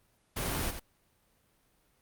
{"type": "noise with echo", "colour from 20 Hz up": "pink", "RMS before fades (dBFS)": -33, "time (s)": [0.36, 0.71], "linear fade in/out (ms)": 10, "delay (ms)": 88, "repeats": 1, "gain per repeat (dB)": -8, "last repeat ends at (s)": 0.798, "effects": ["pink hiss -70 dBFS RMS until 2.01 s", "Opus 32 kbps"]}